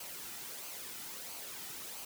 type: noise with flanger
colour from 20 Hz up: white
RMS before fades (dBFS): -45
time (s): 0-2.05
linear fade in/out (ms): 5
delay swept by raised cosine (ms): 0.55 to 1.85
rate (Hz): 1.5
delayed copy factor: -0.5
effects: none